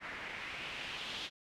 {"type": "noise with low-pass filter sweep", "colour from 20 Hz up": "white", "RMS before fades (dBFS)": -43, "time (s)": [0, 1.3], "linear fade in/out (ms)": 50, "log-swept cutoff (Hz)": [1900, 3500], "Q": 2.5, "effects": []}